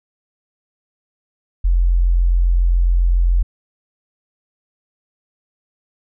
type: tone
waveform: sine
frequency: 43.65 Hz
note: F1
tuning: in tune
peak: -11 dBFS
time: 1.64-3.43 s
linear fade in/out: 10 ms
effects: none